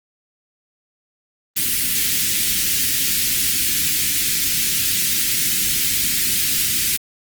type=band-stop noise; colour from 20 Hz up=white; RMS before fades=-19 dBFS; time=1.56-6.97 s; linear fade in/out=10 ms; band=310 to 1900 Hz; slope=24 dB/octave; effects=Opus 24 kbps